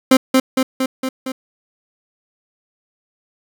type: tone with echo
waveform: 30% pulse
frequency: 261.6 Hz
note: C4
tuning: in tune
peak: -4 dBFS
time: 0.11-0.17 s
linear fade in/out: 5 ms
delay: 230 ms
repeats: 5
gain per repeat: -3 dB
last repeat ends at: 1.32 s
effects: none